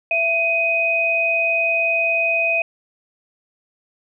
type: tone pair together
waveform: sine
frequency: 668 / 2505 Hz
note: E5 / D#7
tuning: +23 / +11 cents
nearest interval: octave + major seventh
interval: 2288 cents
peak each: -22 / -17 dBFS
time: 0.11-2.62 s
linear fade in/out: 2 ms
effects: none